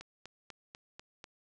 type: click train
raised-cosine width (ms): 0.2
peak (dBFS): -29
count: 6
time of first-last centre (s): 0.01-1.242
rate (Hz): 4.06
effects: resampled to 24000 Hz